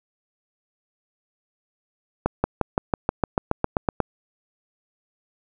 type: accelerating click train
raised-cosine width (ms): 1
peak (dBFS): -5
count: 13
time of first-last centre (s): 2.26-4.003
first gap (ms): 180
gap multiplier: 0.96
effects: none